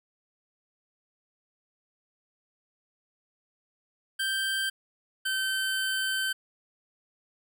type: tone pair in turn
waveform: 25% pulse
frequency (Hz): 1568 / 1542.8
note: G6 / G6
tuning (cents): 0 / -28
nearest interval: unison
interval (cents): 28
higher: first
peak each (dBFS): -23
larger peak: neither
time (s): 4.19-4.7 / 5.25-6.33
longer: second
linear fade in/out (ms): 10
effects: none